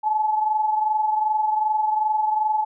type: tone pair together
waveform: sine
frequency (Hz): 857.4 / 880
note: A5 / A5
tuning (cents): -45 / 0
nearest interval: unison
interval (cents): 45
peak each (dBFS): -19 / -27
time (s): 0.03-2.65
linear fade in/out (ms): 20
effects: none